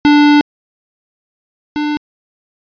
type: tone pair in turn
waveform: square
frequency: 293.7 / 297.8 Hz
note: D4 / D4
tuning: 0 / +24 cents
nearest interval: unison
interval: 24 cents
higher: second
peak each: -6 / -15 dBFS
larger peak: first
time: 0.05-0.41 / 1.76-1.97 s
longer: first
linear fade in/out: 0 ms
effects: resampled to 11025 Hz